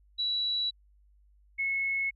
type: tone pair in turn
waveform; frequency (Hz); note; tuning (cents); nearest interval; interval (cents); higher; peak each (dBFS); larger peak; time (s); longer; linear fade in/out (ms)
sine; 3925 / 2188; B7 / C#7; -11 / -23; minor seventh; 1012; first; -27; neither; 0.18-0.71 / 1.58-2.11; neither; 20
effects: added 50 Hz sine -59 dBFS peak until 2.15 s